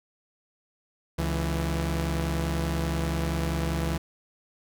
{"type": "tone pair together", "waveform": "sawtooth", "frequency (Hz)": [70.3, 165.66], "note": ["C#2", "E3"], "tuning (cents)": [25, 9], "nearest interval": "octave + minor third", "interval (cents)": 1484, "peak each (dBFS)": [-24, -25], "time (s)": [1.18, 3.98], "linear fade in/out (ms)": 10, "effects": []}